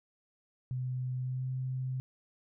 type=tone with pitch glide; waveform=sine; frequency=127.3 to 129.53 Hz; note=C3 to C3; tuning=-47 to -17 cents; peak=-32 dBFS; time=0.71-2 s; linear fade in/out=0 ms; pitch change=+30 cents; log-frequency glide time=1.19-1.48 s; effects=none